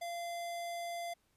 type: tone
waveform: square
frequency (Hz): 688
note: F5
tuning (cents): -26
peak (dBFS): -39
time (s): 0.01-1.14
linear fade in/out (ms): 10
effects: pink hiss -75 dBFS RMS until 1.36 s + resampled to 32000 Hz